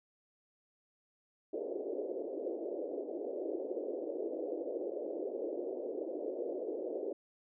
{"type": "band-pass noise", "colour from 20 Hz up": "pink", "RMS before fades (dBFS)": -39, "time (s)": [1.53, 7.13], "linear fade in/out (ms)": 5, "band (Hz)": [320, 580], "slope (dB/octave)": 48, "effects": []}